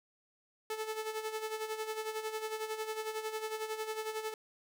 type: tone with tremolo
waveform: sawtooth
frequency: 436.3 Hz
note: A4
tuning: 15 cents flat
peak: -30 dBFS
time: 0.7-4.34 s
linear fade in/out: 2 ms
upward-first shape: sine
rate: 11 Hz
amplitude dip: 65%
effects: none